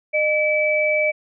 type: tone pair together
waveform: sine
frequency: 610 / 2303 Hz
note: D#5 / D7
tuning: -34 / -34 cents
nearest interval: octave + major seventh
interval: 2300 cents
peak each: -19 dBFS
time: 0.13-1.12 s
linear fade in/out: 20 ms
effects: none